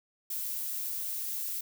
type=noise; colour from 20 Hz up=violet; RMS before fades=-35 dBFS; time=0.3-1.61 s; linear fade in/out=5 ms; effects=none